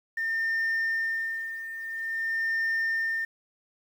sine tone with tremolo, 1810 Hz, A6, 48 cents sharp, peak -22 dBFS, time 0.17-3.25 s, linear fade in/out 5 ms, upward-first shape sine, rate 0.49 Hz, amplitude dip 75%, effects tanh soft clip ceiling -23 dBFS + 9-bit

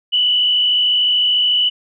sine tone with frequency modulation, 2972 Hz, F#7, 7 cents sharp, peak -12 dBFS, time 0.12-1.7 s, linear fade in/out 20 ms, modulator 53.6 Hz, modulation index 1.2, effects none

